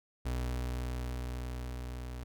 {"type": "tone with level ramp", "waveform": "35% pulse", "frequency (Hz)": 61.74, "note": "B1", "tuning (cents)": 0, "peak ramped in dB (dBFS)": [-30, -38], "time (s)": [0.25, 2.24], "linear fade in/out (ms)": 10, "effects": []}